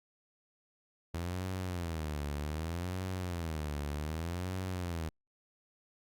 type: tone with vibrato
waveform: sawtooth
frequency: 82.41 Hz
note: E2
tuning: in tune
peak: -31 dBFS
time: 1.14-5.09 s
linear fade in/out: 5 ms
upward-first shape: sine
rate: 0.65 Hz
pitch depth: 220 cents each way
effects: Opus 48 kbps